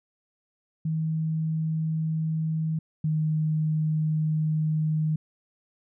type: tone pair in turn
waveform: sine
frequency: 158.9 / 155.63 Hz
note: D#3 / D#3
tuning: +37 / +1 cents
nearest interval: unison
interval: 36 cents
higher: first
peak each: -24 / -22 dBFS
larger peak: second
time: 0.85-2.79 / 3.04-5.16 s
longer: second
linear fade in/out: 5 ms
effects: none